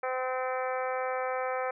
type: harmonic tone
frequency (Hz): 257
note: C4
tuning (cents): -31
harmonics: 2 / 3 / 4 / 5 / 6 / 7 / 8 / 9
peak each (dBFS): -32 / -35 / -40 / -37 / -43 / -43 / -46 / -44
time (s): 0.03-1.71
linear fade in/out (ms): 5
effects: none